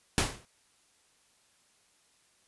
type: noise with exponential decay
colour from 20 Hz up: pink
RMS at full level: -22 dBFS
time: 0.18-0.45 s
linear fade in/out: 0 ms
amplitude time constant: 58 ms
effects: white hiss -67 dBFS RMS until 2.47 s + resampled to 24000 Hz